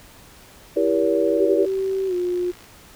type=chord; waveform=sine; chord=E diminished seventh; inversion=none; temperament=just; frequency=329.6 / 395.6 / 474.7 / 569.6 Hz; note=E4 / G4 / Bb4 / Db5; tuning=0 / +16 / +31 / +47 cents; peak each=-22 dBFS; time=0.76-1.66 s; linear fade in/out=10 ms
type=tone with pitch glide; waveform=sine; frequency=384.3 to 356.5 Hz; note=G4 to F4; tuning=-34 to +36 cents; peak=-20 dBFS; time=1.37-2.52 s; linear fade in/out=20 ms; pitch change=-130 cents; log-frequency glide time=2.07-2.14 s
type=click train; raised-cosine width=0.2 ms; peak=-29 dBFS; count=58; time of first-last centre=1.63-2.642 s; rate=56.3 Hz
effects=pink hiss -47 dBFS RMS until 2.95 s